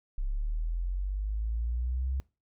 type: linear sweep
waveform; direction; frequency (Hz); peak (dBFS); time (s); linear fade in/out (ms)
sine; up; 32.7 to 67; -28; 0.18-2.2; 0
effects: noise-tail reverb RT60 0.3 s tail -23 dB re dry